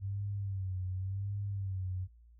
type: tone with vibrato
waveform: sine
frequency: 96.6 Hz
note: G2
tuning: 25 cents flat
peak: -34 dBFS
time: 0-2.08 s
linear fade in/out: 50 ms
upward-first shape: sine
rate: 0.9 Hz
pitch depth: 81 cents each way
effects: noise-tail reverb RT60 0.1 s tail -22 dB re dry + added 58 Hz sine -56 dBFS peak until 2.39 s